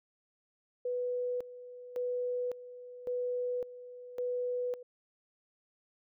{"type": "tone with tremolo", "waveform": "sine", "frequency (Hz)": 493.9, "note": "B4", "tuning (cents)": 0, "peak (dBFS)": -31, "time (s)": [0.85, 4.83], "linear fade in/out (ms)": 5, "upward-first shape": "square", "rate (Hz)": 0.9, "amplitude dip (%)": 80, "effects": []}